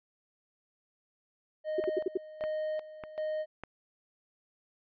triangle tone with tremolo, 619 Hz, D#5, 9 cents flat, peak -29 dBFS, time 1.64-3.46 s, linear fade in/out 50 ms, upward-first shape square, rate 1.3 Hz, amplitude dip 80%
sine tone bursts, 375.8 Hz, F#4, 27 cents sharp, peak -25 dBFS, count 5, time 1.78-2.174 s, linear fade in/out 5 ms, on 22 ms, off 71 ms
click train, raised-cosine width 0.5 ms, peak -25 dBFS, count 4, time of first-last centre 1.84-3.636 s, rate 1.67 Hz
effects resampled to 11025 Hz

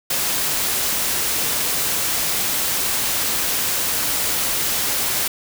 white noise, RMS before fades -21 dBFS, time 0.1-5.28 s, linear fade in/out 5 ms, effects none

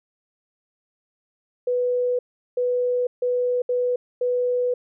sine tone bursts at uneven times, 493.9 Hz, B4, in tune, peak -19 dBFS, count 5, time 1.67-2.19 / 2.57-3.07 / 3.22-3.62 / 3.69-3.96 / 4.21-4.74 s, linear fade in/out 5 ms, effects none

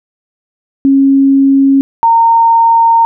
sine tone pair in turn, 273.1 / 918.6 Hz, C#4 / A#5, -26 / -26 cents, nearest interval octave + major sixth, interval 2100 cents, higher second, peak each -4 dBFS, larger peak neither, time 0.85-1.81 / 2.03-3.05 s, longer second, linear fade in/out 0 ms, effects none

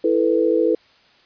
sine chord, E suspended fourth, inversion none, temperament equal, 329.6 / 440 / 493.9 Hz, E4 / A4 / B4, 0 / 0 / 0 cents, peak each -19 dBFS, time 0.04-0.75 s, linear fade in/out 5 ms, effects white hiss -54 dBFS RMS until 1.25 s + resampled to 11025 Hz

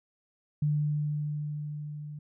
sine tone with level ramp, 148.9 Hz, D3, 24 cents sharp, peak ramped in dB -23 to -38 dBFS, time 0.62-2.19 s, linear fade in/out 5 ms, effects none

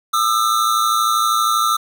square tone pair together, 1210 / 1322.6 Hz, D#6 / E6, -49 / +5 cents, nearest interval major second, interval 154 cents, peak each -18 dBFS, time 0.13-1.77 s, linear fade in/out 10 ms, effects 9-bit

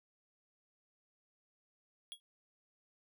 square tone with exponential decay, 3322 Hz, G#7, in tune, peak -40 dBFS, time 2.12-2.2 s, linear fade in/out 0 ms, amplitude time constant 17 ms, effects none

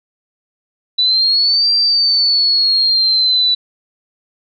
sine exponential two-way sweep, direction up then down, 3951 to 4728 to 3951 Hz, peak -10 dBFS, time 0.98-3.55 s, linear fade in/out 10 ms, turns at 1.71 s, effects none

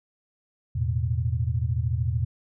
sine chord, E suspended fourth, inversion none, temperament equal, 82.41 / 110 / 123.47 Hz, E2 / A2 / B2, 0 / 0 / 0 cents, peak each -27 dBFS, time 0.75-2.25 s, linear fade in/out 10 ms, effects none

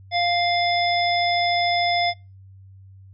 harmonic tone with a mistuned harmonic, 698.5 Hz, F5, in tune, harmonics 1 / 3 / 5 / 7, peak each -20 / -25 / -27 / -28 dBFS, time 0.11-2.14 s, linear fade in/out 50 ms, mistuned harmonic 7, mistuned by +79 cents, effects noise-tail reverb RT60 0.3 s tail -26 dB re dry + added 96 Hz sine -43 dBFS peak until 3.13 s

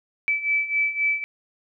sine beating tone pair, 2307 / 2310.8 Hz, D7 / D7, -31 / -29 cents, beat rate 3.8 Hz, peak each -26 / -22 dBFS, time 0.28-1.24 s, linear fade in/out 0 ms, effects none

